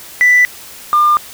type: tone pair in turn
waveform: sine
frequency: 1980 / 1200.1 Hz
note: B6 / D6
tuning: +4 / +37 cents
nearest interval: major sixth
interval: 867 cents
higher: first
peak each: -4 / -6 dBFS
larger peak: first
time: 0.21-0.45 / 0.93-1.17 s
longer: neither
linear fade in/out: 0 ms
effects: tanh soft clip ceiling -3 dBFS + white hiss -34 dBFS RMS until 1.33 s